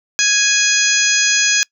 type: harmonic tone with a mistuned harmonic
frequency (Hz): 830.6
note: G#5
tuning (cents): 0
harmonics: 2 / 3 / 4 / 5 / 6 / 7 / 8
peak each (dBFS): -18 / -19 / -22 / -24 / -20 / -19 / -18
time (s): 0.19-1.63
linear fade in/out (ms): 0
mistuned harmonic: 7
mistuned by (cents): +54
effects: noise-tail reverb RT60 0.1 s tail -25 dB re dry